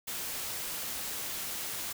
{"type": "noise", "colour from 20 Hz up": "white", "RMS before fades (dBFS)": -37, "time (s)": [0.07, 1.93], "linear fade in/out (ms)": 10, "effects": []}